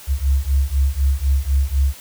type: beating tone pair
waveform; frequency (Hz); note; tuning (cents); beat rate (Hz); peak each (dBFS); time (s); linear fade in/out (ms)
sine; 66.7 / 70.7; C2 / C#2; +34 / +35; 4; -17; 0.07-1.95; 50
effects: tanh soft clip ceiling -7 dBFS + white hiss -40 dBFS RMS until 2 s